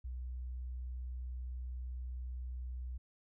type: tone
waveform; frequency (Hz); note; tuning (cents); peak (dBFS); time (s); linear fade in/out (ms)
sine; 62.3; B1; +16; -39; 0.04-2.98; 10
effects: none